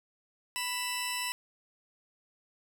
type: tone pair together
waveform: 15% pulse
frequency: 987.8 / 2662 Hz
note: B5 / E7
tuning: 0 / +16 cents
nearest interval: octave + perfect fourth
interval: 1716 cents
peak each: -28 dBFS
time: 0.56-1.32 s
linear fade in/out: 0 ms
effects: none